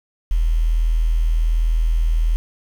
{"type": "tone with quantisation", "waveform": "sine", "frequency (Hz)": 40.62, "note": "E1", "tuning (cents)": -25, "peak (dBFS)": -14, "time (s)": [0.31, 2.36], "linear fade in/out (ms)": 0, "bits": 7, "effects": []}